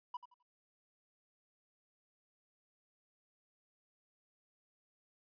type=tone with echo; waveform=triangle; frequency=981 Hz; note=B5; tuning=12 cents flat; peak=-37 dBFS; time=0.14-0.17 s; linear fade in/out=5 ms; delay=86 ms; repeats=3; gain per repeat=-12 dB; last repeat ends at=0.428 s; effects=resampled to 11025 Hz